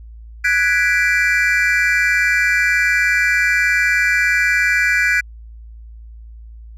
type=chord; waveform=triangle; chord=G# half-diminished seventh; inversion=third; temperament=equal; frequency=1480 / 1661.2 / 1975.5 / 2349 Hz; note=F#6 / G#6 / B6 / D7; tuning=0 / 0 / 0 / 0 cents; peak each=-17 dBFS; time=0.44-5.21 s; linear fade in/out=10 ms; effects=added 56 Hz sine -34 dBFS peak until 6.77 s